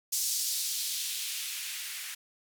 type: noise with band-pass filter sweep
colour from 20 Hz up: violet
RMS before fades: -34 dBFS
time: 0.12-2.15 s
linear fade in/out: 10 ms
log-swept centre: 5900 to 1800 Hz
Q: 1.4
effects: none